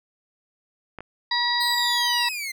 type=clicks; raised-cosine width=0.5 ms; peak=-21 dBFS; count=2; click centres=0.987 / 1.006 s
type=harmonic tone; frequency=962 Hz; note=B5; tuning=46 cents flat; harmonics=1 / 2 / 4 / 5; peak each=-26 / -26 / -26 / -26 dBFS; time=1.31-2.29 s; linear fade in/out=5 ms
type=linear sweep; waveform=sawtooth; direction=down; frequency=4228 to 2050 Hz; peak=-25 dBFS; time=1.6-2.52 s; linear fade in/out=10 ms
effects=none

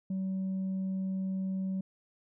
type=tone with tanh clipping; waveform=sine; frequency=190 Hz; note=F#3; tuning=46 cents sharp; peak=-31 dBFS; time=0.1-1.81 s; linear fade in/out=5 ms; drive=1 dB; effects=none

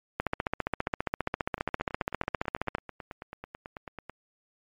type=two click trains; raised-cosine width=0.5 ms; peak=-24 / -12 dBFS; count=24 / 39; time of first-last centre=1.58-4.096 / 0.2-2.75 s; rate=9.14 / 14.9 Hz; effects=MP3 64 kbps

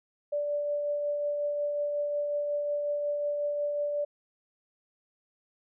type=tone with tremolo; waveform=sine; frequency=584 Hz; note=D5; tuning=10 cents flat; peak=-26 dBFS; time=0.32-4.05 s; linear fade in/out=10 ms; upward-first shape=triangle; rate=5.5 Hz; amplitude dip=30%; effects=none

